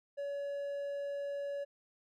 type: tone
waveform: triangle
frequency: 566 Hz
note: C#5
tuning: 36 cents sharp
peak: -34 dBFS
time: 0.17-1.65 s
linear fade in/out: 20 ms
effects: none